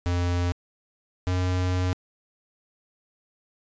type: tone pair in turn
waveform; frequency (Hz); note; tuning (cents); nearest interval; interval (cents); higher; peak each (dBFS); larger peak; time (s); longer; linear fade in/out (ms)
square; 88 / 91.16; F2 / F#2; +14 / -25; minor second; 61; second; -23; neither; 0.06-0.52 / 1.27-1.93; second; 0
effects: resampled to 16000 Hz